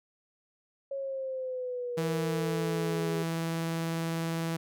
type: exponential sweep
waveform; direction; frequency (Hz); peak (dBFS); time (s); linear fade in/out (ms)
sine; down; 552 to 410.9; -32; 0.91-3.23; 5
type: tone with vibrato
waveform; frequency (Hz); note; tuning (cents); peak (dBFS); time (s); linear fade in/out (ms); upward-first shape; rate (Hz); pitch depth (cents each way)
sawtooth; 164.81; E3; 0; -26; 1.97-4.57; 10; triangle; 20; 17
effects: none